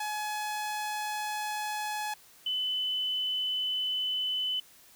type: tone pair in turn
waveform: sawtooth / sine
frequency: 846 / 3015 Hz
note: G#5 / F#7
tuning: +32 / +32 cents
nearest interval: octave + minor seventh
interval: 2200 cents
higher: second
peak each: -28 dBFS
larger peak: neither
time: 0-2.14 / 2.46-4.6 s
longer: neither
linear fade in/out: 5 ms
effects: white hiss -57 dBFS RMS until 4.95 s